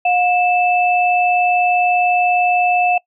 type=tone pair together; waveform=sine; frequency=718.9 / 2637 Hz; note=F5 / E7; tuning=+50 / 0 cents; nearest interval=octave + major seventh; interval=2250 cents; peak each=-13 / -18 dBFS; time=0.05-2.98 s; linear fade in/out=5 ms; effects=noise-tail reverb RT60 0.1 s tail -23 dB re dry